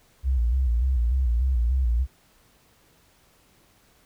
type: tone with vibrato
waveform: sine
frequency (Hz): 61.74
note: B1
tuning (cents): 0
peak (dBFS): -19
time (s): 0.23-2.07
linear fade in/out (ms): 50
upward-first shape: square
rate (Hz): 3.4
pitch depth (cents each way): 99
effects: pink hiss -60 dBFS RMS until 4.05 s